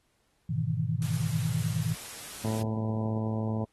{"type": "chord", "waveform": "sine", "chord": "E major seventh", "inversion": "first", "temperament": "equal", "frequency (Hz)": [103.83, 123.47, 155.56, 164.81], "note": ["G#2", "B2", "D#3", "E3"], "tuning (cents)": [0, 0, 0, 0], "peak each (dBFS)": [-33, -31, -31, -33], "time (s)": [0.49, 1.95], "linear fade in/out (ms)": 10}
{"type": "noise", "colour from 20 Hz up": "white", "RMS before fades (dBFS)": -42, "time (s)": [1.02, 2.62], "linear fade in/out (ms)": 0}
{"type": "harmonic tone", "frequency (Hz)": 110, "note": "A2", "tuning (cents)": 0, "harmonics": [1, 2, 3, 4, 5, 6, 7, 8, 9], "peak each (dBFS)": [-30, -32, -41, -41, -42, -44, -48, -47, -47], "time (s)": [2.44, 3.65], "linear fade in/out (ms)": 10}
{"effects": ["pink hiss -72 dBFS RMS until 3.72 s", "AAC 32 kbps"]}